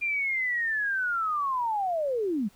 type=linear sweep; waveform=sine; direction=down; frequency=2409 to 185 Hz; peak=-25 dBFS; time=0.01-2.49 s; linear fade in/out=20 ms; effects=pink hiss -60 dBFS RMS until 2.55 s